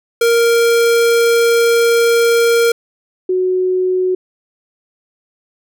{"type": "tone pair in turn", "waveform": ["square", "sine"], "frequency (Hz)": [466.2, 369.1], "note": ["A#4", "F#4"], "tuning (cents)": [0, -4], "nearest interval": "major third", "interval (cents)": 404, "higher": "first", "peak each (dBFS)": [-10, -12], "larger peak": "first", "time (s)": [[0.21, 2.72], [3.29, 4.15]], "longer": "first", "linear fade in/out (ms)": 5, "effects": []}